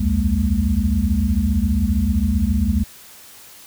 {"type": "tone cluster", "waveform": "sine", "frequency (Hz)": [63.6, 78.8, 90.3, 202.1, 229.1], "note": ["C2", "D#2", "F#2", "G#3", "A#3"], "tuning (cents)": [-48, 23, -42, -47, -30], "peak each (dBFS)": [-21, -20, -28, -21, -23], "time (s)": [0, 2.84], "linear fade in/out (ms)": 10, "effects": ["white hiss -43 dBFS RMS until 3.66 s"]}